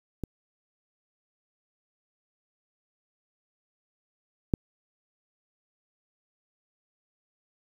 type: clicks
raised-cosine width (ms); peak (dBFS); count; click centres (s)
3; -19 / -9; 2; 0.237 / 4.538
effects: 8-bit